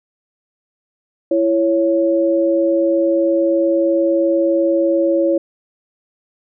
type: tone pair together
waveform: sine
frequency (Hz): 334.1 / 554.4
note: E4 / C#5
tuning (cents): +23 / 0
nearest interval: major sixth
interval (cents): 877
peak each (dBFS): -15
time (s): 1.31-5.38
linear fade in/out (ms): 5
effects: none

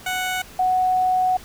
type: tone pair in turn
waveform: 15% pulse / sine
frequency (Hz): 740 / 740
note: F#5 / F#5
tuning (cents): 0 / 0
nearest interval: unison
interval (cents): 0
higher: neither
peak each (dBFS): -16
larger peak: neither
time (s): 0.06-0.42 / 0.59-1.37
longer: second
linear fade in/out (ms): 5
effects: pink hiss -43 dBFS RMS until 1.44 s

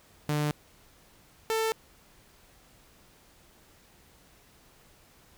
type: tone pair in turn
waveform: sawtooth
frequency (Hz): 149.1 / 444.6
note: D3 / A4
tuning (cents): +27 / +18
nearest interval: octave + perfect fifth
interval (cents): 1891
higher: second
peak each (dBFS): -22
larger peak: neither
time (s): 0.29-0.51 / 1.5-1.72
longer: neither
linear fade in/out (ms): 0
effects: pink hiss -59 dBFS RMS until 5.37 s

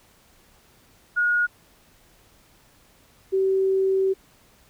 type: tone pair in turn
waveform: sine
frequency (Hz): 1442 / 383.6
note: F#6 / G4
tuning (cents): -45 / -37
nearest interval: octave + major seventh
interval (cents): 2292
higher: first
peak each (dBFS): -18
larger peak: neither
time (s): 1.16-1.47 / 3.32-4.14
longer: second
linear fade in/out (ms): 20
effects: pink hiss -57 dBFS RMS until 4.69 s

